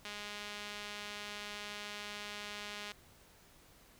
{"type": "tone with band-pass filter", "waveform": "sawtooth", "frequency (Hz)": 206.9, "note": "G#3", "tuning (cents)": -6, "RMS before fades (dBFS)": -45, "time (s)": [0.05, 2.92], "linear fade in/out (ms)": 2, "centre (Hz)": 3200, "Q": 0.99, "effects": ["pink hiss -62 dBFS RMS until 3.99 s"]}